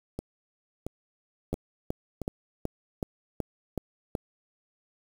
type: two click trains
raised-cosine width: 2 ms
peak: -16 / -20 dBFS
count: 8 / 4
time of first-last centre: 1.53-4.152 / 0.19-2.217 s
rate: 2.67 / 1.48 Hz
effects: 7-bit